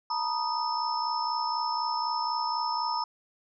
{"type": "tone cluster", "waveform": "sine", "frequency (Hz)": [897, 961, 1240, 5270], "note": ["A5", "B5", "D#6", "E8"], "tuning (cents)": [33, -48, -6, -1], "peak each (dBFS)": [-33, -30, -34, -35], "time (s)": [0.1, 3.04], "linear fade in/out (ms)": 5, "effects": []}